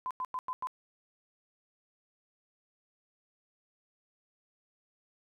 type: tone bursts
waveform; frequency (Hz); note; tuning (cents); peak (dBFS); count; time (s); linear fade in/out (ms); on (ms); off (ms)
sine; 1017; C6; -50; -32; 5; 0.06-0.671; 0; 47; 94
effects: 12-bit